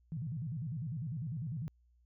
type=tone with vibrato; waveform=sine; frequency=138.59 Hz; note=C#3; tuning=in tune; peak=-36 dBFS; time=0.12-1.68 s; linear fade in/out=0 ms; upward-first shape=square; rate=10 Hz; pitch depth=270 cents each way; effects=added 60 Hz sine -65 dBFS peak until 2.05 s